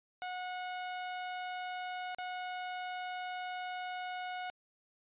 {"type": "tone with dropouts", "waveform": "sawtooth", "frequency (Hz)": 730, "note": "F#5", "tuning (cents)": -24, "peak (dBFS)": -34, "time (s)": [0.22, 4.5], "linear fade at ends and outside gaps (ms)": 0, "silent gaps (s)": [2.147, 2.185], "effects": ["resampled to 8000 Hz"]}